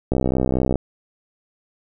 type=click train; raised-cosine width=2 ms; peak=-6 dBFS; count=42; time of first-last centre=0.12-0.757 s; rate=64.4 Hz; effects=none